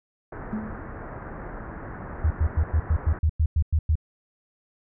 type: low-pass noise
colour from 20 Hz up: pink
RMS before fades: -37 dBFS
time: 0.32-3.19 s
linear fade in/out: 5 ms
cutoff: 1800 Hz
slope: 48 dB/octave
type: tone with exponential decay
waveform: sine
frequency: 215.9 Hz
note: A3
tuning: 33 cents flat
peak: -23 dBFS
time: 0.53-0.97 s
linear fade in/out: 0 ms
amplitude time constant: 95 ms
type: tone bursts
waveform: sine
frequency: 78.1 Hz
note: D#2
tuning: 7 cents sharp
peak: -17 dBFS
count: 11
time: 2.24-3.955 s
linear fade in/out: 5 ms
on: 65 ms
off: 100 ms
effects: none